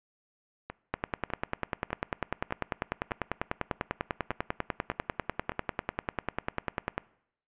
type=two click trains; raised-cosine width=0.5 ms; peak=-13 / -22 dBFS; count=62 / 9; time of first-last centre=0.94-6.98 / 0.7-5.519 s; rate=10.1 / 1.66 Hz; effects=noise-tail reverb RT60 0.7 s tail -22 dB re dry + resampled to 8000 Hz